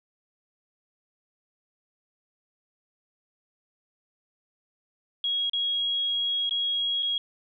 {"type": "tone with dropouts", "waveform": "sine", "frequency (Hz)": 3301, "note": "G#7", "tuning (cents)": -11, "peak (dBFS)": -24, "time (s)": [5.24, 7.18], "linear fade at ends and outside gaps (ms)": 2, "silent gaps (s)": [[5.497, 5.533], [6.494, 6.509], [7.025, 7.029]], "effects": []}